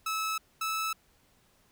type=tone pair in turn; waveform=sawtooth; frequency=1300 / 1307.5 Hz; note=E6 / E6; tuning=-24 / -15 cents; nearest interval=unison; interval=9 cents; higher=second; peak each=-26 / -26 dBFS; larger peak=neither; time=0.06-0.38 / 0.61-0.93 s; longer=neither; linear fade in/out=5 ms; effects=pink hiss -66 dBFS RMS until 1.71 s